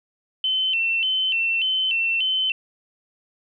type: tone with vibrato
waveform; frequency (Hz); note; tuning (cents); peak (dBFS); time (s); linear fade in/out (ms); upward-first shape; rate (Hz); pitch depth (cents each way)
sine; 2872; F7; +48; -19; 0.44-2.52; 2; square; 1.7; 110
effects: none